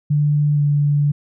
sine tone with pitch glide, 147.5 to 145.39 Hz, D3 to D3, +8 to -17 cents, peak -13 dBFS, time 0.1-1.12 s, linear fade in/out 10 ms, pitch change -25 cents, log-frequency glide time 0.55-0.6 s, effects none

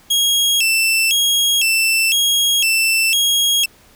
sawtooth tone with vibrato, 2960 Hz, F#7, in tune, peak -10 dBFS, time 0.1-3.66 s, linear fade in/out 10 ms, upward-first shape square, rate 0.99 Hz, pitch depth 180 cents each way, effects pink hiss -49 dBFS RMS until 3.95 s

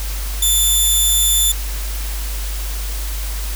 10% pulse tone, 3520 Hz, A7, in tune, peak -5 dBFS, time 0.42-1.52 s, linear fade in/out 5 ms, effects added 50 Hz sine -21 dBFS peak until 3.55 s + white hiss -30 dBFS RMS until 3.55 s

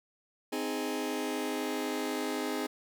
sawtooth chord, Ab major, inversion first, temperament just, 259.6 / 311.5 / 415.3 Hz, C4 / Eb4 / Ab4, -13 / +2 / 0 cents, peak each -32 dBFS, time 0.52-2.67 s, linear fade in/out 10 ms, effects none

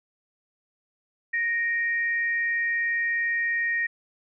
sine tone pair together, 1862.8 / 2347 Hz, A#6 / D7, -2 / -2 cents, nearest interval major third, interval 400 cents, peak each -23 / -35 dBFS, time 1.33-3.87 s, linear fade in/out 10 ms, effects none

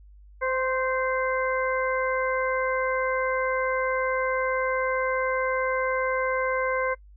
harmonic tone with a mistuned harmonic, 518 Hz, C5, 17 cents flat, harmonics 1 / 2 / 3 / 4, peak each -26 / -29 / -31 / -32 dBFS, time 0.41-6.95 s, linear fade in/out 20 ms, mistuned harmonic 2, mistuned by +19 cents, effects noise-tail reverb RT60 0.1 s tail -24 dB re dry + added 50 Hz sine -47 dBFS peak until 7.16 s

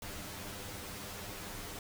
pink noise with comb filter, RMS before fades -44 dBFS, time 0.02-1.79 s, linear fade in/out 2 ms, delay 10 ms, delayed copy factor +0.65, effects none

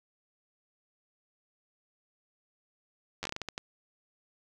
slowing click train, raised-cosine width 0.2 ms, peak -18 dBFS, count 10, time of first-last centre 3.23-3.579 s, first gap 10 ms, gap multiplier 1.32, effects none

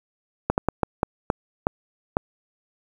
slowing click train, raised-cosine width 1 ms, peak -5 dBFS, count 8, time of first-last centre 0.5-2.169 s, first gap 79 ms, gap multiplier 1.36, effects 7-bit

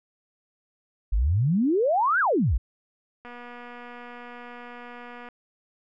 sine exponential two-way sweep, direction up then down, 45.12 to 1661.2 to 45.12 Hz, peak -19 dBFS, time 1.12-2.58 s, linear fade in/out 10 ms, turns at 2.2 s
click train, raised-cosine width 0.5 ms, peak -28 dBFS, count 494, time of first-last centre 3.25-5.287 s, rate 242 Hz
effects none

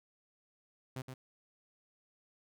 sawtooth tone with echo, 130 Hz, C3, 11 cents flat, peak -35 dBFS, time 0.96-1.02 s, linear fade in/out 5 ms, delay 120 ms, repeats 1, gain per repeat -5 dB, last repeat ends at 1.14 s, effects none

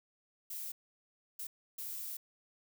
violet noise bursts at uneven times, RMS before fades -42 dBFS, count 3, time 0.5-0.72 / 1.39-1.47 / 1.78-2.17 s, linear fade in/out 5 ms, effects none

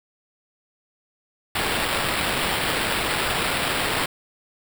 white noise with sample-and-hold, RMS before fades -24 dBFS, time 1.55-4.06 s, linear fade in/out 5 ms, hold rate 6300 Hz, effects none

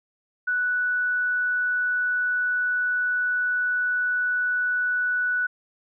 sine tone, 1480 Hz, F#6, in tune, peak -21 dBFS, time 0.47-5.47 s, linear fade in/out 10 ms, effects none

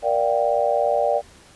sine chord, G minor seventh, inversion first, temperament just, 470.4 / 588 / 705.6 / 784 Hz, Bb4 / D5 / F5 / G5, +16 / +2 / +18 / 0 cents, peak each -25 / -20 / -24 / -24 dBFS, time 0.02-1.22 s, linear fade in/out 50 ms, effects pink hiss -49 dBFS RMS until 1.55 s + resampled to 24000 Hz

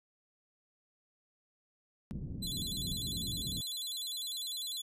white low-pass noise, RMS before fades -41 dBFS, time 2.11-3.61 s, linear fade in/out 0 ms, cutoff 240 Hz, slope 24 dB/octave
sawtooth tone with vibrato, 3729 Hz, A#7, in tune, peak -34 dBFS, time 2.42-4.82 s, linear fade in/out 10 ms, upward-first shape square, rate 10 Hz, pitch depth 140 cents each way
effects resampled to 32000 Hz

